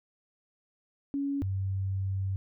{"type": "tone pair in turn", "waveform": "sine", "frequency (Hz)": [280, 96.29], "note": ["C#4", "G2"], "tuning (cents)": [18, -30], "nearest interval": "octave + tritone", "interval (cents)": 1848, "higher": "first", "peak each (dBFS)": -28, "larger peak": "neither", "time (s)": [[1.14, 1.42], [1.42, 2.36]], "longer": "second", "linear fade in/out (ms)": 0, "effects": []}